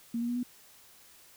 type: tone with pitch steps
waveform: sine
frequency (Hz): 233.1 / 237.4 / 241.9 / 246.4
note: A#3 / A#3 / B3 / B3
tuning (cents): 0 / +32 / -36 / -4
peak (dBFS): -29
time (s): 0.14-0.432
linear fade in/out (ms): 5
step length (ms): 73
effects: white hiss -57 dBFS RMS until 1.36 s